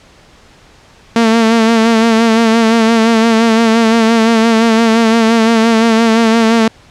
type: tone with vibrato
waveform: sawtooth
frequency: 226.5 Hz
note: A#3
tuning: 50 cents flat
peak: -3 dBFS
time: 1.16-6.68 s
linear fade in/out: 2 ms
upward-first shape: sine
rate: 5.8 Hz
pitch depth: 43 cents each way
effects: pink hiss -43 dBFS RMS until 6.9 s + low-pass 6000 Hz 12 dB/octave